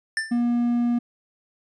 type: tone with exponential decay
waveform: square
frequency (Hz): 1778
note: A6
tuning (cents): +18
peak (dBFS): -20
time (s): 0.17-0.42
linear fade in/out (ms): 1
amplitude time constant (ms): 54
type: tone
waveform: triangle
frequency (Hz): 239.1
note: A#3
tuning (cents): +44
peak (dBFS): -17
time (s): 0.31-0.99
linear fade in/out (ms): 10
effects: resampled to 22050 Hz